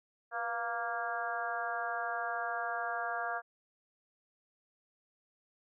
harmonic tone with a mistuned harmonic, 233.1 Hz, A#3, in tune, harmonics 2 / 3 / 4 / 5 / 6 / 7, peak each -46 / -37 / -44 / -41 / -40 / -40 dBFS, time 0.31-3.42 s, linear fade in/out 50 ms, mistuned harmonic 2, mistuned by +64 cents, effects none

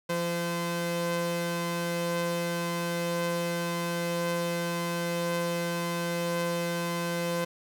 sawtooth tone pair together, 171.65 / 514 Hz, F3 / C5, -30 / -31 cents, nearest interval octave + perfect fifth, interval 1899 cents, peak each -27 dBFS, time 0.09-7.45 s, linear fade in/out 10 ms, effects none

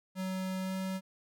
square tone with pitch glide, 187.6 to 189.23 Hz, F#3 to F#3, +24 to +39 cents, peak -34 dBFS, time 0.15-1.01 s, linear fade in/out 50 ms, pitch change +15 cents, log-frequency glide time 0.6-0.74 s, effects none

